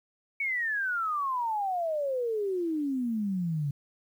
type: exponential sweep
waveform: sine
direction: down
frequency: 2259 to 138.59 Hz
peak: -27 dBFS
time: 0.4-3.71 s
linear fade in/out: 5 ms
effects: 10-bit